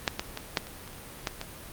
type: clicks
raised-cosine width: 0.2 ms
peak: -6 / -11 / -16 / -6 / -24 / -25 / -29 / -10 / -17 dBFS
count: 9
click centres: 0.078 / 0.195 / 0.374 / 0.572 / 0.67 / 0.877 / 0.93 / 1.272 / 1.414 s
effects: pink hiss -44 dBFS RMS until 1.72 s + Opus 32 kbps